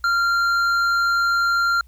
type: tone with hard clipping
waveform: sine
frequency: 1386 Hz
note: F6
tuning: 14 cents flat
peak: -18 dBFS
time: 0.04-1.81 s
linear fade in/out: 2 ms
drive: 7 dB
effects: added 60 Hz sine -45 dBFS peak until 1.87 s + white hiss -63 dBFS RMS until 1.87 s